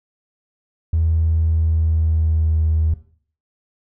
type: tone with pitch glide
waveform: triangle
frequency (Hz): 80.9 to 79.05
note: E2 to D#2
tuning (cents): -32 to +28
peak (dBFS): -11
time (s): 0.93-2.94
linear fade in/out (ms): 5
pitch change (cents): -40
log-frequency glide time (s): 1.08-2.67
effects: noise-tail reverb RT60 0.5 s tail -18 dB re dry + tanh soft clip ceiling -11 dBFS